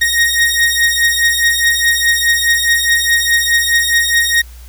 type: beating tone pair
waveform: sawtooth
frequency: 1864.7 / 1869.5 Hz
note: A#6 / A#6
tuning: 0 / +4 cents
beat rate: 4.8 Hz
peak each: -10 dBFS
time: 0.01-4.42 s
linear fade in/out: 10 ms
effects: added 60 Hz sine -32 dBFS peak until 4.68 s + white hiss -44 dBFS RMS until 4.68 s